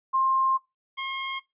sine / 10% pulse tone pair in turn, 1059 / 1073.8 Hz, C6 / C6, +21 / +45 cents, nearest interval unison, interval 24 cents, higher second, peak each -20 / -19 dBFS, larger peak second, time 0.13-0.58 / 0.97-1.4 s, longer first, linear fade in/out 20 ms, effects noise-tail reverb RT60 0.2 s tail -19 dB re dry + resampled to 8000 Hz

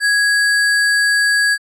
sine tone with sample-and-hold, 1661.2 Hz, G#6, in tune, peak -11 dBFS, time 0-1.58 s, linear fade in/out 50 ms, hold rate 6300 Hz, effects low-pass 10000 Hz 12 dB/octave

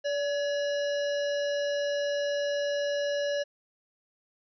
harmonic tone with a mistuned harmonic, 576 Hz, D5, 34 cents flat, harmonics 1 / 3 / 5 / 7 / 9 / 10, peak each -27 / -37 / -41 / -44 / -46 / -47 dBFS, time 0.04-3.44 s, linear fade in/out 20 ms, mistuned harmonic 3, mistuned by -40 cents, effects none

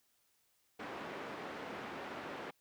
pink band-pass noise, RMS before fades -45 dBFS, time 0.79-2.51 s, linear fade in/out 10 ms, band 280 to 2000 Hz, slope 12 dB/octave, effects white hiss -75 dBFS RMS until 2.6 s

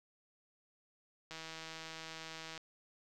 click train, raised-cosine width 0.2 ms, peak -29 dBFS, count 205, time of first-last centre 1.31-2.577 s, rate 161 Hz, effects none

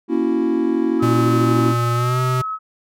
triangle chord, F# dominant seventh, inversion first, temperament equal with one note detuned, 235.5 / 277.2 / 329.6 / 370 Hz, A#3 / C#4 / E4 / F#4, +18 / 0 / 0 / 0 cents, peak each -21 / -20 / -17 / -22 dBFS, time 0.08-1.75 s, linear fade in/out 50 ms
sine tone, 1285 Hz, E6, 45 cents flat, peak -22 dBFS, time 0.99-2.59 s, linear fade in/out 50 ms
square tone with pitch glide, 119.1 to 127.65 Hz, A#2 to C3, +38 to -42 cents, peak -18 dBFS, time 1.02-2.42 s, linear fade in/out 10 ms, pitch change +120 cents, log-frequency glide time 1.94-2.2 s
effects none

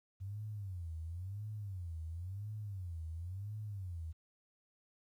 sine tone with vibrato, 92.8 Hz, F#2, 6 cents sharp, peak -40 dBFS, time 0.2-4.13 s, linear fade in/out 20 ms, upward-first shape sine, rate 0.96 Hz, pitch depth 250 cents each way, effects 12-bit

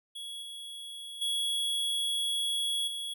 square tone with level steps, 3347 Hz, G#7, 13 cents sharp, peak -39 / -41 / -29 / -35 dBFS, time 0.15-3.14 s, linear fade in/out 10 ms, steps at 0.42 / 1.21 / 2.87 s, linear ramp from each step 10 ms, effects none

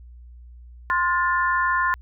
sine chord, F major, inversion second, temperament equal with one note detuned, 1046.5 / 1427.1 / 1760 Hz, C6 / F6 / A6, 0 / +37 / 0 cents, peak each -21 / -25 / -24 dBFS, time 0.9-1.94 s, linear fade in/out 0 ms, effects added 60 Hz sine -41 dBFS peak until 2.01 s

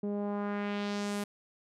sawtooth tone with low-pass filter sweep, 204.2 Hz, G#3, 29 cents flat, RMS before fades -34 dBFS, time 0.03-1.24 s, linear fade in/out 5 ms, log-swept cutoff 410 to 12000 Hz, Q 1.4, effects none

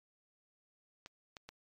clicks, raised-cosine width 0.2 ms, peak -30 dBFS, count 3, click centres 1.061 / 1.368 / 1.49 s, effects MP3 96 kbps

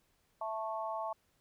harmonic tone, 220 Hz, A3, in tune, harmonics 3 / 4 / 5, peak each -39 / -39 / -41 dBFS, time 0.41-1.13 s, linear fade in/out 5 ms, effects pink hiss -74 dBFS RMS until 1.4 s

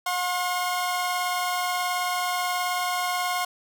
sawtooth tone pair together, 720.2 / 1071 Hz, F#5 / C6, -47 / +40 cents, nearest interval perfect fifth, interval 687 cents, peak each -23 / -24 dBFS, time 0.06-3.45 s, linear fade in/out 5 ms, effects none

